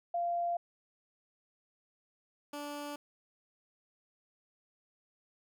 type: tone pair in turn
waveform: sine / 15% pulse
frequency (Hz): 692 / 291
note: F5 / D4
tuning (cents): -16 / -16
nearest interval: octave + minor third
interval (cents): 1500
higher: first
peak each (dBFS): -30 / -33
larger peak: first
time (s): 0.14-0.57 / 2.53-2.96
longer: neither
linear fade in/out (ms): 5
effects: none